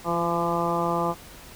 harmonic tone with a mistuned harmonic, 170.1 Hz, F3, 45 cents flat, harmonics 1 / 2 / 3 / 4 / 5 / 6 / 7, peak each -30 / -30 / -30 / -30 / -30 / -30 / -30 dBFS, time 0.04-1.15 s, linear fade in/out 50 ms, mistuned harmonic 2, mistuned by +18 cents, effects pink hiss -45 dBFS RMS until 1.55 s

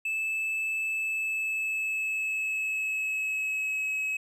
triangle tone with pitch glide, 2622 to 2564 Hz, E7 to E7, -10 to -49 cents, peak -26 dBFS, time 0.05-4.17 s, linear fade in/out 5 ms, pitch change -39 cents, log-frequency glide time 0.87-3.91 s, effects none

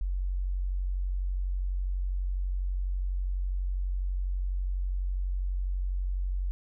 sine tone, 46.06 Hz, F#1, 7 cents flat, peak -27 dBFS, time 0.01-6.51 s, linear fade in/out 0 ms, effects none

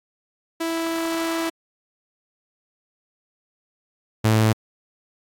sawtooth tone pair in turn, 329.6 / 109.99 Hz, E4 / A2, 0 / 0 cents, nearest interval octave + perfect fifth, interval 1900 cents, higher first, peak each -19 / -11 dBFS, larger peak second, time 0.6-1.5 / 4.24-4.53 s, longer first, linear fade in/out 10 ms, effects AAC 48 kbps

